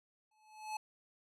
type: tone with exponential growth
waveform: square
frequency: 860 Hz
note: A5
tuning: 40 cents flat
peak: -36 dBFS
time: 0.31-0.77 s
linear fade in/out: 5 ms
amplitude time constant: 98 ms
effects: low-pass 11000 Hz 12 dB/octave

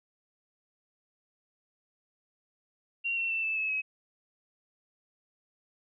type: tone with pitch steps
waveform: sine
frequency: 2754 / 2713 / 2673 / 2633 / 2593 / 2555 Hz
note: F7 / E7 / E7 / E7 / E7 / D#7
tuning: -25 / +49 / +23 / -3 / -29 / +45 cents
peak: -28 dBFS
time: 3.04-3.82 s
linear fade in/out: 20 ms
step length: 130 ms
effects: none

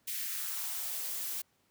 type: noise with high-pass filter sweep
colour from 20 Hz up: blue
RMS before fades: -37 dBFS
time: 0.07-1.42 s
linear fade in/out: 10 ms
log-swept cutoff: 2400 to 220 Hz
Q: 1.9
effects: pink hiss -72 dBFS RMS until 1.7 s + high-pass 80 Hz 12 dB/octave

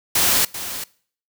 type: noise with echo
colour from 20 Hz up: white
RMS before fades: -17 dBFS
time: 0.15-0.45 s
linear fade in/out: 5 ms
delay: 390 ms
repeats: 1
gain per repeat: -12 dB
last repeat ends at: 0.84 s
effects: noise-tail reverb RT60 0.5 s tail -22 dB re dry

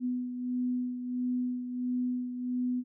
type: beating tone pair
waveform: sine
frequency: 248.7 / 250.2 Hz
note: B3 / B3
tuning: +12 / +23 cents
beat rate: 1.5 Hz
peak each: -30 / -38 dBFS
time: 0-2.84 s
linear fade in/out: 50 ms
effects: none

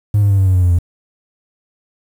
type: tone with pitch steps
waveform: triangle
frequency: 103.83 / 101.17 / 98.57 / 96.04 / 93.58 / 91.18 / 88.84 / 86.56 Hz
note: G#2 / G#2 / G2 / G2 / F#2 / F#2 / F2 / F2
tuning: 0 / -45 / +10 / -35 / +20 / -25 / +30 / -15 cents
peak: -6 dBFS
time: 0.14-0.788 s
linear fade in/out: 5 ms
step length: 81 ms
effects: tanh soft clip ceiling -4 dBFS + 7-bit

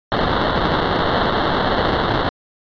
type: noise with sample-and-hold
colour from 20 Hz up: violet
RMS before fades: -18 dBFS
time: 0.12-2.29 s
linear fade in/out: 0 ms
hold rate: 2450 Hz
effects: resampled to 11025 Hz

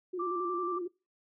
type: tone with vibrato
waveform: sine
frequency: 355.7 Hz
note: F4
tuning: 32 cents sharp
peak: -33 dBFS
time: 0.13-0.88 s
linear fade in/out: 10 ms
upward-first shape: square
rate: 11 Hz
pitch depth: 51 cents each way
type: tone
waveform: sine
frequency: 1174.7 Hz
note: D6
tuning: in tune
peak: -33 dBFS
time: 0.19-0.79 s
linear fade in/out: 10 ms
effects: noise-tail reverb RT60 0.3 s tail -23 dB re dry

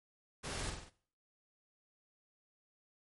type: noise with echo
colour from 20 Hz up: pink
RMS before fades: -42 dBFS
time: 0.43-0.71 s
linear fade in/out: 20 ms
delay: 48 ms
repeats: 4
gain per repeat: -4 dB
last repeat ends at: 0.902 s
effects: noise-tail reverb RT60 0.5 s tail -19 dB re dry + MP3 48 kbps

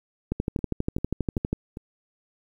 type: two click trains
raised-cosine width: 3 ms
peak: -22 / -12 dBFS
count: 4 / 16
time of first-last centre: 0.59-1.771 / 0.32-1.53 s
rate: 2.54 / 12.4 Hz
effects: 9-bit

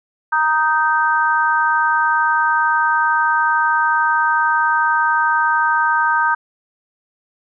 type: chord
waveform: sine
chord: Eb major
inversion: second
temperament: just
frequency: 933.4 / 1244.5 / 1555.6 Hz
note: Bb5 / Eb6 / G6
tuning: +2 / 0 / -14 cents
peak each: -17 / -19 / -17 dBFS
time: 0.32-6.35 s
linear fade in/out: 10 ms
effects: none

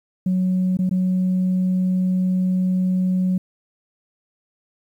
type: tone with dropouts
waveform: sine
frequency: 184.5 Hz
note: F#3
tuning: 5 cents flat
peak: -15 dBFS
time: 0.26-3.38 s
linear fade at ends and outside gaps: 5 ms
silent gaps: 0.771-0.789 / 0.894-0.91 s
effects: tanh soft clip ceiling -14 dBFS + 9-bit

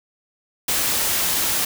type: noise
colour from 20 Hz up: white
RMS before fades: -21 dBFS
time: 0.68-1.65 s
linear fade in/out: 5 ms
effects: none

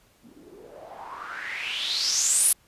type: noise with low-pass filter sweep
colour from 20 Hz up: blue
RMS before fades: -28 dBFS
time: 0.23-2.53 s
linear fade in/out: 5 ms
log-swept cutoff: 230 to 11000 Hz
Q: 6.4
effects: pink hiss -61 dBFS RMS until 2.67 s + resampled to 32000 Hz

